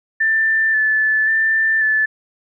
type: tone with vibrato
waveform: sine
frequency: 1760 Hz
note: A6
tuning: in tune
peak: -13 dBFS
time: 0.2-2.06 s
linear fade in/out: 10 ms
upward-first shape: square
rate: 0.93 Hz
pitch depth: 18 cents each way
effects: none